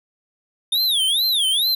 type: tone with vibrato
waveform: square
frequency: 3560 Hz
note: A7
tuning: 20 cents sharp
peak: -17 dBFS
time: 0.72-1.75 s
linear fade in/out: 5 ms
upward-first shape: sine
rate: 2.3 Hz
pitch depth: 260 cents each way
effects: none